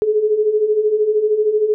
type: beating tone pair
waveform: sine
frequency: 415.7 / 428.7 Hz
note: G#4 / A4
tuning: +2 / -45 cents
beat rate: 13 Hz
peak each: -20 / -14 dBFS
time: 0.02-1.74 s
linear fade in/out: 0 ms
effects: none